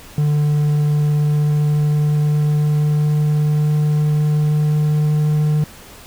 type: tone with pitch glide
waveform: triangle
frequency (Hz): 148.4 to 151.17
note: D3 to D#3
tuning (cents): +18 to -50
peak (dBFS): -11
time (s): 0.18-5.64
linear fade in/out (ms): 2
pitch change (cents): +32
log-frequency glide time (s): 0.85-5.34
effects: pink hiss -40 dBFS RMS until 6.06 s